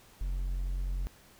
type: tone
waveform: triangle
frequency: 45.04 Hz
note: F#1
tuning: 46 cents flat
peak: -28 dBFS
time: 0.21-1.07 s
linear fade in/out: 0 ms
effects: pink hiss -58 dBFS RMS until 1.39 s